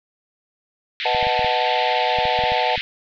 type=band-pass noise; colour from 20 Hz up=pink; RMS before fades=-26 dBFS; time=1-2.81 s; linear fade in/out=0 ms; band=1800 to 4100 Hz; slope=48 dB/octave
type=chord; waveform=sine; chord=B dominant seventh; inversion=none; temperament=equal with one note detuned; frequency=493.9 / 622.3 / 740 / 877 Hz; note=B4 / D#5 / F#5 / A5; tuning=0 / 0 / 0 / -6 cents; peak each=-26 / -26 / -22 / -22 dBFS; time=1.05-2.76 s; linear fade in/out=5 ms
type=clicks; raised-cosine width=5 ms; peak=-21 dBFS; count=11; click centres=1.148 / 1.228 / 1.269 / 1.393 / 1.446 / 2.187 / 2.254 / 2.39 / 2.438 / 2.52 / 2.778 s
effects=none